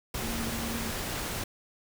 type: tone in noise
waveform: sine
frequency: 229.3 Hz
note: A#3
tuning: 28 cents flat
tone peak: -36 dBFS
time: 0.22-0.91 s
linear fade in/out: 5 ms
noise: pink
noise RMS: -34 dBFS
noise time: 0.14-1.44 s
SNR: -5 dB
effects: none